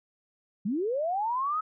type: linear sweep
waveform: sine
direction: up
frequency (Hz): 180 to 1297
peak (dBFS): -26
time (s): 0.65-1.61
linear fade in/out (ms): 10
effects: none